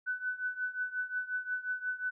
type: tone with tremolo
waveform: sine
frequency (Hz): 1499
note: F#6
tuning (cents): +22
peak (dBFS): -29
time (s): 0.06-2.11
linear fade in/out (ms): 20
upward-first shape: triangle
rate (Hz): 5.6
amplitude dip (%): 90
effects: none